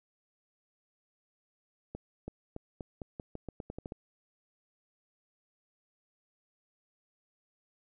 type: accelerating click train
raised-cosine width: 2 ms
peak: -26 dBFS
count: 13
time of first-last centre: 1.95-3.921 s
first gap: 330 ms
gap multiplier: 0.86
effects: none